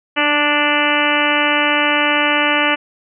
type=harmonic tone with a mistuned harmonic; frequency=293.7 Hz; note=D4; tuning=in tune; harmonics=1 / 2 / 3 / 4 / 5 / 6 / 7 / 8 / 9 / 10; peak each=-22 / -22 / -22 / -22 / -22 / -22 / -22 / -22 / -22 / -22 dBFS; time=0.16-2.76 s; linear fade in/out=20 ms; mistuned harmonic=1; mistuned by=+22 cents; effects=none